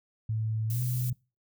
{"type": "tone with pitch glide", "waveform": "sine", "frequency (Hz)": [110, 124.91], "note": ["A2", "B2"], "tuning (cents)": [0, 20], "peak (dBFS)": -27, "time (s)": [0.29, 1.13], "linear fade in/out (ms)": 5, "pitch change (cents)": 220, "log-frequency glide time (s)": [0.67, 0.82]}
{"type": "noise", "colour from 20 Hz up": "violet", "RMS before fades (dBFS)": -39, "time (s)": [0.7, 1.1], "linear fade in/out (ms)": 2}
{"effects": ["noise-tail reverb RT60 0.3 s tail -25 dB re dry"]}